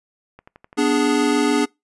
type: click train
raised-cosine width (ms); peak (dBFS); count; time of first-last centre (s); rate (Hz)
0.5; -27; 12; 0.39-1.322; 11.8
type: chord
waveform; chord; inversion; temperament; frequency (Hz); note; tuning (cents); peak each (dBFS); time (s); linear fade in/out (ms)
square; G# diminished; first; equal; 246.9 / 293.7 / 415.3; B3 / D4 / G#4; 0 / 0 / 0; -22 / -19 / -22; 0.77-1.66; 20
effects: noise-tail reverb RT60 0.2 s tail -25 dB re dry + resampled to 24000 Hz